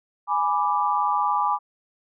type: chord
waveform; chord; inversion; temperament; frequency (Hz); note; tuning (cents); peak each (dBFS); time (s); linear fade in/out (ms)
sine; G# diminished; none; equal; 830.6 / 987.8 / 1174.7; G#5 / B5 / D6; 0 / 0 / 0; -24; 0.27-1.59; 50
effects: none